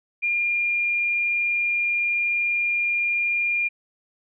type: tone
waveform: sine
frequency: 2407 Hz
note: D7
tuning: 42 cents sharp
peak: -20 dBFS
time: 0.22-3.69 s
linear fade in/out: 20 ms
effects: none